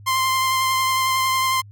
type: tone with vibrato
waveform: sawtooth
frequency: 1046.5 Hz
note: C6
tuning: in tune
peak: -14 dBFS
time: 0.06-1.62 s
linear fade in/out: 20 ms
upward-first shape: triangle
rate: 11 Hz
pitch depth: 16 cents each way
effects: added 102 Hz sine -40 dBFS peak until 1.71 s